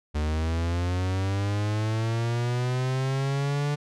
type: linear sweep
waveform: 45% pulse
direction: up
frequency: 74.2 to 146.83 Hz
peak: -24 dBFS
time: 0.14-3.76 s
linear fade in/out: 20 ms
effects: low-pass 7000 Hz 12 dB/octave